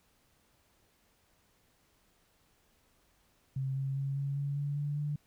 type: tone with pitch steps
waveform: sine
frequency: 133.8 / 135.67 / 137.56 / 139.48 / 141.43 / 143.4 / 145.41 / 147.43 Hz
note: C3 / C#3 / C#3 / C#3 / C#3 / D3 / D3 / D3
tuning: +39 / -37 / -13 / +11 / +35 / -41 / -17 / +7 cents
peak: -31 dBFS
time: 3.56-5.16 s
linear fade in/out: 5 ms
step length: 200 ms
effects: pink hiss -70 dBFS RMS until 5.26 s